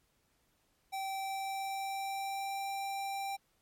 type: tone with pitch glide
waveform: square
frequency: 775 to 786.7 Hz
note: G5 to G5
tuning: -20 to +6 cents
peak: -36 dBFS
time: 0.92-3.37 s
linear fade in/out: 20 ms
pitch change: +26 cents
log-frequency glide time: 1.05-2.69 s
effects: pink hiss -74 dBFS RMS until 3.61 s + MP3 64 kbps